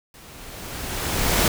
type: noise with level ramp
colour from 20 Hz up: pink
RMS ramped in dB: -46 to -17 dBFS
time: 0.14-1.48 s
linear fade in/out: 2 ms
effects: none